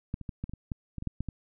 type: clicks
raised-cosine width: 5 ms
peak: -19 / -28 / -23 / -21 / -28 / -26 / -20 / -24 / -25 / -18 / -19 / -22 dBFS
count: 12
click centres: 0.141 / 0.213 / 0.292 / 0.44 / 0.495 / 0.536 / 0.718 / 0.983 / 1.024 / 1.073 / 1.206 / 1.287 s
effects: none